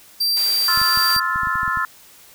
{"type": "tone", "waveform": "45% pulse", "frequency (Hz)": 4700, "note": "D8", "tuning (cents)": 1, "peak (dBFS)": -16, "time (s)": [0.2, 1.2], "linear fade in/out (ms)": 10}
{"type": "high-pass noise", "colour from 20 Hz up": "white", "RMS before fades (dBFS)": -30, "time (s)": [0.36, 1.17], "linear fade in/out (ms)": 10, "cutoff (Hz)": 340, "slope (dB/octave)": 96}
{"type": "chord", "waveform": "sine", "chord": "F major seventh", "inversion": "second", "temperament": "just", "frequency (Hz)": [1047.7, 1309.6, 1396.9, 1746.1], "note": ["C6", "E6", "F6", "A6"], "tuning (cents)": [2, -12, 0, -14], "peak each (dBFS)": -24, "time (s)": [0.68, 1.85], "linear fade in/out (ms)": 2}
{"type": "clicks", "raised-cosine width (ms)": 5, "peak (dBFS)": -22, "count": 11, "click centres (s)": [0.775, 0.816, 0.974, 1.164, 1.359, 1.433, 1.472, 1.556, 1.632, 1.679, 1.773]}
{"effects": ["white hiss -47 dBFS RMS until 2.34 s"]}